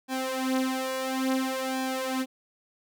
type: tone with flanger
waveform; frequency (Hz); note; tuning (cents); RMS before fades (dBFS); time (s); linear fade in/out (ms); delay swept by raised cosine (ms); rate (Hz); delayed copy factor
sawtooth; 261.6; C4; 0; -29; 0.08-2.26; 50; 1.2 to 5.6; 0.58; +0.85
effects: none